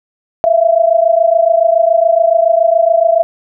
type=tone pair together; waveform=sine; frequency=652.9 / 680 Hz; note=E5 / F5; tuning=-17 / -46 cents; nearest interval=minor second; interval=71 cents; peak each=-10 dBFS; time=0.44-3.23 s; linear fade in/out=0 ms; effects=none